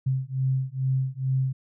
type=beating tone pair; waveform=sine; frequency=130.81 / 133.11 Hz; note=C3 / C3; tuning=0 / +30 cents; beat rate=2.3 Hz; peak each=-26 dBFS; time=0.06-1.53 s; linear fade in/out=10 ms; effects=none